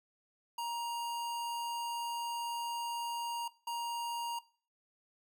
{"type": "tone bursts at uneven times", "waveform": "square", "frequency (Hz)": 941, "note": "A#5", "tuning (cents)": 16, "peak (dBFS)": -36, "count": 2, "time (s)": [[0.58, 3.48], [3.67, 4.39]], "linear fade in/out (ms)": 5, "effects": ["noise-tail reverb RT60 0.4 s tail -19 dB re dry"]}